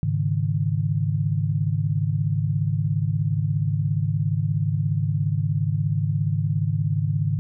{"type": "chord", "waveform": "sine", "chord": "Ab suspended fourth", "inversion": "none", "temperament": "equal", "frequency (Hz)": [103.83, 138.59, 155.56], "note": ["Ab2", "Db3", "Eb3"], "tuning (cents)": [0, 0, 0], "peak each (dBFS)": [-24, -25, -24], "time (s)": [0.03, 7.39], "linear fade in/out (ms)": 0, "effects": []}